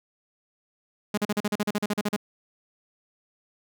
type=tone bursts; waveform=sawtooth; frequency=207.7 Hz; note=G#3; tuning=in tune; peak=-19 dBFS; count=14; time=1.14-2.164 s; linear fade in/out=5 ms; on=36 ms; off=40 ms; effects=none